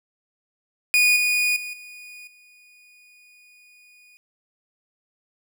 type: tone with level steps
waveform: 40% pulse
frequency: 2462 Hz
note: D#7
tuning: 19 cents flat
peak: -14 / -18 / -30 / -39 / -50 dBFS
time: 0.94-4.17 s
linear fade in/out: 0 ms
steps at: 1.16 / 1.56 / 1.73 / 2.27 s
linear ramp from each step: 5 ms
effects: none